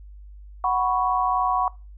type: chord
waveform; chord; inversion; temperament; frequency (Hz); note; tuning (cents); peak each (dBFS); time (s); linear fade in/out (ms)
sine; F# suspended fourth; none; just; 740 / 986.7 / 1110; F#5 / B5 / C#6; 0 / -2 / +2; -23 / -25 / -23; 0.64-1.68; 2
effects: noise-tail reverb RT60 0.3 s tail -23 dB re dry + added 50 Hz sine -40 dBFS peak until 1.97 s